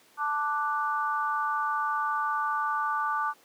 sine chord, D major, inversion second, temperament equal, 880 / 1174.7 / 1480 Hz, A5 / D6 / F#6, 0 / 0 / 0 cents, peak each -31 / -28 / -33 dBFS, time 0.17-3.34 s, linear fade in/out 50 ms, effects pink hiss -59 dBFS RMS until 3.44 s + high-pass 300 Hz 12 dB/octave

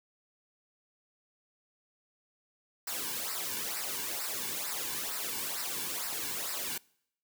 white noise with flanger, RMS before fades -36 dBFS, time 2.87-6.78 s, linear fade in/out 5 ms, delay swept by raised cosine 0.3 to 1.6 ms, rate 2.2 Hz, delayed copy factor -0.75, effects noise-tail reverb RT60 0.7 s tail -25 dB re dry

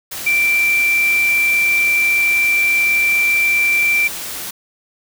sine tone in noise, 2349 Hz, D7, in tune, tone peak -12 dBFS, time 0.26-4.08 s, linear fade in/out 10 ms, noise white, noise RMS -27 dBFS, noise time 0.11-4.51 s, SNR +12 dB, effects none

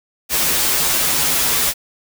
white noise with comb filter, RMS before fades -17 dBFS, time 0.29-1.74 s, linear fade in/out 50 ms, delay 10 ms, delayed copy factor -0.95, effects none

